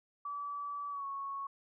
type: tone with pitch glide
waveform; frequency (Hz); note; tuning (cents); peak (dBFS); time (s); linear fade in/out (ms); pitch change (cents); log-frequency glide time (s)
sine; 1151 to 1105.4; D6 to C#6; -35 to -5; -37; 0.25-1.47; 5; -70; 0.9-1.05
effects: none